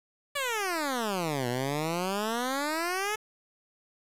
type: exponential two-way sweep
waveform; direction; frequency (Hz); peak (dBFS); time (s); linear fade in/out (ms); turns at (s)
10% pulse; down then up; 587.3 to 119.3 to 436.8; -20; 0.35-3.16; 10; 1.48
effects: resampled to 32000 Hz + 8-bit